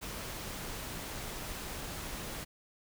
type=noise; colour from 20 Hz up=pink; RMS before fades=-41 dBFS; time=0.01-2.45 s; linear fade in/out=20 ms; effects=none